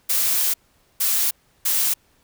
blue noise bursts at uneven times, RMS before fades -20 dBFS, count 3, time 0.09-0.54 / 1-1.31 / 1.65-1.94 s, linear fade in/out 10 ms, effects pink hiss -61 dBFS RMS until 2.23 s

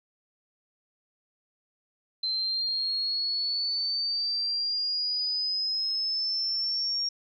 sine exponential sweep, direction up, 4091 to 5570 Hz, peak -26 dBFS, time 2.23-7.09 s, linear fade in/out 5 ms, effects none

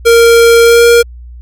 square tone with pitch glide, 464.9 to 470.6 Hz, A#4 to A#4, -5 to +16 cents, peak -3 dBFS, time 0.05-1.03 s, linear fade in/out 20 ms, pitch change +21 cents, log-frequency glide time 0.63-0.85 s, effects added 60 Hz sine -27 dBFS peak until 1.41 s

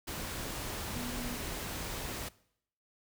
sine tone in noise, 243.6 Hz, B3, 24 cents flat, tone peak -40 dBFS, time 0.95-1.37 s, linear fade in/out 10 ms, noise pink, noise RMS -39 dBFS, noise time 0.07-2.29 s, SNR -4 dB, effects noise-tail reverb RT60 0.7 s tail -21 dB re dry

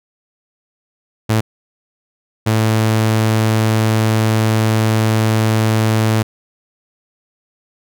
sawtooth tone bursts at uneven times, 110 Hz, A2, in tune, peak -8 dBFS, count 2, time 1.29-1.41 / 2.46-6.23 s, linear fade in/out 10 ms, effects none

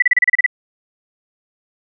sine tone bursts, 1975.5 Hz, B6, in tune, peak -8 dBFS, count 9, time 0-0.463 s, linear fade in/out 5 ms, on 23 ms, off 32 ms, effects none

